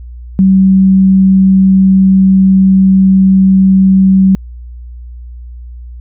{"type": "tone", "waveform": "sine", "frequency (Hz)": 190.8, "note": "G3", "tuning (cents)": -47, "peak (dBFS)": -3, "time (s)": [0.39, 4.35], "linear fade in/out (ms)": 0, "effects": ["added 60 Hz sine -25 dBFS peak until 6 s"]}